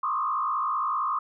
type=tone with frequency modulation; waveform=sine; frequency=1148 Hz; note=D6; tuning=40 cents flat; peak=-24 dBFS; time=0.03-1.19 s; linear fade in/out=5 ms; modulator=55.4 Hz; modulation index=2; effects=none